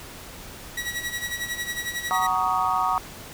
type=tone with tremolo; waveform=sawtooth; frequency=1926 Hz; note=B6; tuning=44 cents flat; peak=-22 dBFS; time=0.77-2.27 s; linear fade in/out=5 ms; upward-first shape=sine; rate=11 Hz; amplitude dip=70%
type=chord; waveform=sine; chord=D# minor seventh; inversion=first; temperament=just; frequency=746.7 / 933.4 / 1120.1 / 1244.5 Hz; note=F#5 / A#5 / C#6 / D#6; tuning=+16 / +2 / +18 / 0 cents; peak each=-26 dBFS; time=2.11-2.98 s; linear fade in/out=0 ms
effects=pink hiss -41 dBFS RMS until 3.33 s